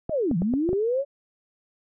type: linear two-way sweep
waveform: sine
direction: down then up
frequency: 686 to 157.2 to 573 Hz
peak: -21 dBFS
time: 0.09-1.05 s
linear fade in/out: 50 ms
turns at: 0.37 s
type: clicks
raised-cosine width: 2 ms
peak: -16 dBFS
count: 6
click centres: 0.095 / 0.313 / 0.42 / 0.538 / 0.691 / 0.731 s
effects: none